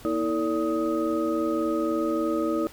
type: tone cluster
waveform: sine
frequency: 239.8 / 323.3 / 450.2 / 575 / 1255 Hz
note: A#3 / E4 / A4 / D5 / D#6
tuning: +49 / -34 / +40 / -37 / +15 cents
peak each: -33 / -25 / -32 / -30 / -33 dBFS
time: 0.05-2.67 s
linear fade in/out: 0 ms
effects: pink hiss -48 dBFS RMS until 2.72 s